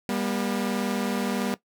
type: tone pair together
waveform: sawtooth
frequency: 199.1 / 240.5 Hz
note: G3 / B3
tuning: +27 / -46 cents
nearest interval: minor third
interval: 327 cents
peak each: -24 dBFS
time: 0.09-1.54 s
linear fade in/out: 0 ms
effects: noise-tail reverb RT60 0.1 s tail -17 dB re dry